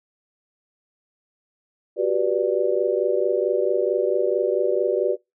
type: chord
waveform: sine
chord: G major seventh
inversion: third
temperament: just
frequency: 367.5 / 392 / 490 / 588 Hz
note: F#4 / G4 / B4 / D5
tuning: -12 / 0 / -14 / +2 cents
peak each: -24 dBFS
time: 1.96-5.17 s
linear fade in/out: 50 ms
effects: noise-tail reverb RT60 0.2 s tail -23 dB re dry